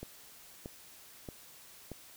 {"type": "click train", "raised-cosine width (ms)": 2, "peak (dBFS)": -28, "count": 4, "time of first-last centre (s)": [0.03, 1.917], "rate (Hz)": 1.59, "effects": ["white hiss -55 dBFS RMS until 2.16 s"]}